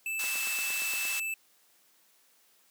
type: tone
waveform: square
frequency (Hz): 2637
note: E7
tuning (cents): 0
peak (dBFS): -32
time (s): 0.06-1.34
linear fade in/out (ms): 2
type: band-pass noise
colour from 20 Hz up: white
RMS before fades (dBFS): -36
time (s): 0.19-1.2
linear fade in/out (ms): 5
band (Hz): 1000 to 15000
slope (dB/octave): 12
type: click train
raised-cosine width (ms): 0.5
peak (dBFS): -28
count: 8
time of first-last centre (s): 0.24-1.052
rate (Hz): 8.62
effects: white hiss -65 dBFS RMS until 2.7 s + high-pass 200 Hz 12 dB/octave